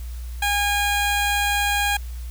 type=tone; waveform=15% pulse; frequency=816 Hz; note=G#5; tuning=31 cents flat; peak=-13 dBFS; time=0.42-1.97 s; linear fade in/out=5 ms; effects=added 60 Hz sine -29 dBFS peak until 2.3 s + white hiss -48 dBFS RMS until 2.3 s